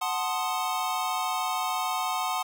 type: chord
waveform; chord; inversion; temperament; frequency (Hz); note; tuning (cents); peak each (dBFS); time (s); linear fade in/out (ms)
square; F# diminished seventh; none; equal; 740 / 880 / 1046.5 / 1244.5; F#5 / A5 / C6 / Eb6; 0 / 0 / 0 / 0; -32 / -34 / -33 / -34; 0.01-2.43; 10
effects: none